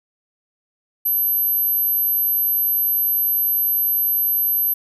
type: tone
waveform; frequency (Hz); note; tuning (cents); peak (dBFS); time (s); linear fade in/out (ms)
sine; 12410; G9; -19; -16; 1.05-4.74; 10
effects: none